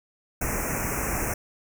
pink band-stop noise, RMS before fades -28 dBFS, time 0.41-1.34 s, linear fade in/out 5 ms, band 2600 to 5600 Hz, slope 96 dB/octave, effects none

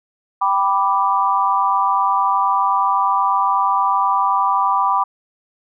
sine chord, G major, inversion none, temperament equal, 784 / 987.8 / 1174.7 Hz, G5 / B5 / D6, 0 / 0 / 0 cents, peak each -20 / -17 / -18 dBFS, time 0.41-5.04 s, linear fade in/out 10 ms, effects none

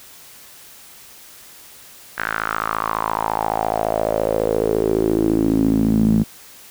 sawtooth tone with band-pass filter sweep, 54.5 Hz, A1, 16 cents flat, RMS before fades -19 dBFS, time 2.17-6.24 s, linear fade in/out 20 ms, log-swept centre 1600 to 200 Hz, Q 5.2, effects white hiss -43 dBFS RMS until 6.7 s

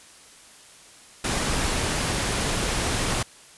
pink noise, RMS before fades -25 dBFS, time 1.24-3.23 s, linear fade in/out 5 ms, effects white hiss -49 dBFS RMS until 3.57 s + resampled to 24000 Hz

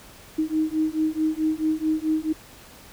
sine beating tone pair, 311.1 / 315.7 Hz, D#4 / D#4, 0 / +25 cents, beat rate 4.6 Hz, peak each -24 dBFS, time 0.38-2.33 s, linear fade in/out 10 ms, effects pink hiss -47 dBFS RMS until 2.92 s

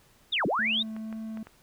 sine linear two-way sweep, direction down then up, 3848 to 136.9 to 3848 Hz, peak -24 dBFS, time 0.32-0.83 s, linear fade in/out 10 ms, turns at 0.46 s
triangle tone with vibrato, 220.2 Hz, A3, 2 cents sharp, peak -32 dBFS, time 0.59-1.43 s, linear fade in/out 2 ms, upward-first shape sine, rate 2 Hz, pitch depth 8 cents each way
clicks, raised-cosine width 0.5 ms, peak -30 dBFS, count 4, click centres 0.965 / 1.127 / 1.373 / 1.47 s
effects pink hiss -61 dBFS RMS until 1.62 s

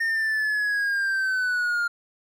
triangle linear sweep, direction down, 1830 to 1400 Hz, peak -20 dBFS, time 0-1.88 s, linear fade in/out 10 ms, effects none

